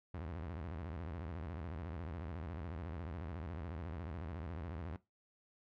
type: tone with vibrato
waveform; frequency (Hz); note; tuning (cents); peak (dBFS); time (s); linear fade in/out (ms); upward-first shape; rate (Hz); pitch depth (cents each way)
sawtooth; 82.41; E2; 0; -38; 0.14-4.96; 0; square; 14; 180
effects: noise-tail reverb RT60 0.2 s tail -18 dB re dry + low-pass 2000 Hz 12 dB/octave